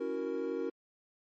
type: chord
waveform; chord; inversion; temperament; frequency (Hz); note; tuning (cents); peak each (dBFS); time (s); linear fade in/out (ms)
triangle; F# dominant seventh; second; equal; 277.2 / 329.6 / 370 / 466.2; C#4 / E4 / F#4 / A#4; 0 / 0 / 0 / 0; -38 / -38 / -36 / -34; 0-0.7; 10
effects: MP3 32 kbps